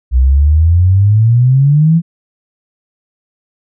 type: exponential sweep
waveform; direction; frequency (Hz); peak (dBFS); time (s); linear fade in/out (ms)
sine; up; 61 to 170.6; -5; 0.11-2.02; 50
effects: none